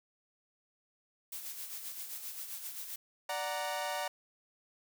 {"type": "noise with tremolo", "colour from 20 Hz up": "blue", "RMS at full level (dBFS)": -41, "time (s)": [1.32, 2.96], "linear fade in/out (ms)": 5, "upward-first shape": "sine", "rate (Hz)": 7.6, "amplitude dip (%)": 50}
{"type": "chord", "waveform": "sawtooth", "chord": "D augmented", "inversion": "none", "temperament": "equal", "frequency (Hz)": [587.3, 740, 932.3], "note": ["D5", "F#5", "A#5"], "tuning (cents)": [0, 0, 0], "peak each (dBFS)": -35, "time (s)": [3.29, 4.08], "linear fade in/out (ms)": 5}
{"effects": []}